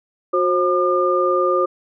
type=tone cluster; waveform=sine; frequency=363.1 / 534 / 1206 Hz; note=F#4 / C5 / D6; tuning=-33 / +35 / +46 cents; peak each=-19 dBFS; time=0.33-1.66 s; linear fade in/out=10 ms; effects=none